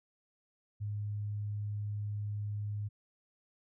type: tone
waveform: sine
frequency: 103.83 Hz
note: G#2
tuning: in tune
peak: -34 dBFS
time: 0.8-2.89 s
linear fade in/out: 20 ms
effects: none